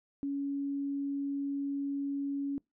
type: tone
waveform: sine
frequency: 280 Hz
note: C#4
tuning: 18 cents sharp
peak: -31 dBFS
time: 0.23-2.58 s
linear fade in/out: 0 ms
effects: noise-tail reverb RT60 0.2 s tail -25 dB re dry